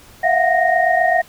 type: tone cluster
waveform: sine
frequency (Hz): 661 / 708 / 736 / 1859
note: E5 / F5 / F#5 / A#6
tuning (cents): +5 / +23 / -9 / -5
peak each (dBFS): -18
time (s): 0.23-1.22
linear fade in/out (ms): 10
effects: pink hiss -45 dBFS RMS until 1.28 s